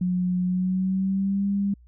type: tone with pitch glide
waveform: sine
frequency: 180.9 to 199.57 Hz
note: F#3 to G3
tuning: -39 to +31 cents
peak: -21 dBFS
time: 0.01-1.74 s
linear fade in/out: 5 ms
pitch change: +170 cents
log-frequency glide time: 0.44-1.47 s
effects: added 60 Hz sine -49 dBFS peak until 1.87 s